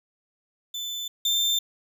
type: tone pair in turn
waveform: 35% pulse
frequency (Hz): 3520 / 3577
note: A7 / A7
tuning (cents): 0 / +28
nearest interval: unison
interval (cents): 28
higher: second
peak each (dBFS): -28 / -19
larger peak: second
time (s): 0.74-1.08 / 1.25-1.59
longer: neither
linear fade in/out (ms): 5
effects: none